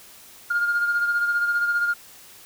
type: beating tone pair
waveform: sine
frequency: 1413 / 1428 Hz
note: F6 / F6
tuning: +20 / +38 cents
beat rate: 15 Hz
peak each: -19 / -28 dBFS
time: 0.5-1.94 s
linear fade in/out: 10 ms
effects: tanh soft clip ceiling -15 dBFS + white hiss -47 dBFS RMS until 2.45 s